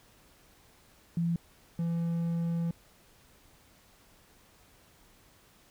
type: tone pair in turn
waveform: sine / triangle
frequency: 169.1 / 168.28 Hz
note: E3 / E3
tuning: +44 / +36 cents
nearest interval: unison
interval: 8 cents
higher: first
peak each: -26 dBFS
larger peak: neither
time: 1.17-1.36 / 1.79-2.71 s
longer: second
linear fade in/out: 2 ms
effects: pink hiss -61 dBFS RMS until 5.7 s